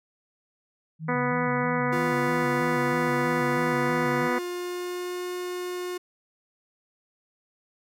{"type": "tone with vibrato", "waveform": "sine", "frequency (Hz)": 150.9, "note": "D3", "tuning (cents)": 47, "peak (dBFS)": -31, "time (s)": [0.99, 4.3], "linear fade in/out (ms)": 50, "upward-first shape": "square", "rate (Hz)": 3.1, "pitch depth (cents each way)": 90}
{"type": "harmonic tone", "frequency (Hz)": 246.9, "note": "B3", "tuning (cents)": 0, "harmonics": [1, 2, 3, 4, 5, 6, 7, 8, 9], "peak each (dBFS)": [-29, -29, -35, -31, -33, -34, -38, -34, -40], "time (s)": [1.08, 4.39], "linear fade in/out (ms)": 10}
{"type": "tone with pitch glide", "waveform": "45% pulse", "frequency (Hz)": [349.2, 359.4], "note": ["F4", "F4"], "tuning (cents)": [0, 50], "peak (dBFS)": -30, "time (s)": [1.92, 5.98], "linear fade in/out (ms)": 10, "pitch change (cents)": 50, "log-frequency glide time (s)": [3.47, 5.27]}
{"effects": []}